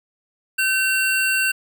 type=tone pair together; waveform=square; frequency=1535.5 / 2736 Hz; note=G6 / F7; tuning=-36 / -36 cents; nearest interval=minor seventh; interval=1000 cents; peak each=-21 dBFS; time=0.58-1.52 s; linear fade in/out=10 ms; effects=none